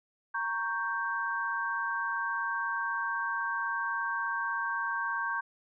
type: chord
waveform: sine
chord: G diminished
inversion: first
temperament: equal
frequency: 932.3 / 1108.7 / 1568 Hz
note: Bb5 / Db6 / G6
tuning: 0 / 0 / 0 cents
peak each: -36 / -35 / -32 dBFS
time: 0.34-5.41 s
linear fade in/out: 10 ms
effects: none